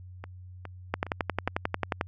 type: two click trains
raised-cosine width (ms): 0.5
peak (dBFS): -24 / -11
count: 4 / 13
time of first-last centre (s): 0.24-1.48 / 0.94-2.011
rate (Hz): 2.42 / 11.2
effects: added 91 Hz sine -43 dBFS peak until 2.07 s